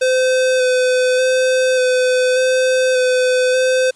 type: tone with vibrato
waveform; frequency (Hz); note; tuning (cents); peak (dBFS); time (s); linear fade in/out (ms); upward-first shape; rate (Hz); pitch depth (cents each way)
square; 510; C5; -44; -13; 0.01-3.91; 10; square; 0.85; 13
effects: white hiss -51 dBFS RMS until 3.95 s + resampled to 22050 Hz